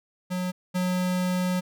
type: tone pair in turn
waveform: square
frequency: 181.9 / 181.9 Hz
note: F#3 / F#3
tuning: -29 / -29 cents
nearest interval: unison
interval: 0 cents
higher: neither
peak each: -27 / -24 dBFS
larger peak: second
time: 0.3-0.52 / 0.74-1.61 s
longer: second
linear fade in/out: 20 ms
effects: none